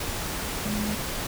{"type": "tone in noise", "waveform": "sine", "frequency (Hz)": 209.8, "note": "G#3", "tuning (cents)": 18, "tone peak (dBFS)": -27, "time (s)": [0.65, 0.95], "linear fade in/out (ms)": 5, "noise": "pink", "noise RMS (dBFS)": -31, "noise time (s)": [0, 1.27], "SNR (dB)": 1, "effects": []}